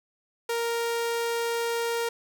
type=tone; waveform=sawtooth; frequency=466.2 Hz; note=A#4; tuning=in tune; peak=-22 dBFS; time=0.49-2.09 s; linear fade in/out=5 ms; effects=none